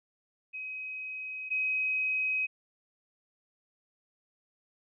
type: tone pair in turn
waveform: sine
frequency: 2531 / 2531 Hz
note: D#7 / D#7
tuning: +29 / +29 cents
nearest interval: unison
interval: 0 cents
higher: neither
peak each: -36 / -27 dBFS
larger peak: second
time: 0.53-1.5 / 1.5-2.47 s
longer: neither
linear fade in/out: 20 ms
effects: none